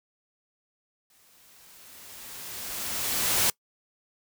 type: noise with exponential growth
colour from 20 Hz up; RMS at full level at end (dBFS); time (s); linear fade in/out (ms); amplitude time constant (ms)
white; -22; 1.1-3.5; 2; 520
effects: noise-tail reverb RT60 0.1 s tail -24 dB re dry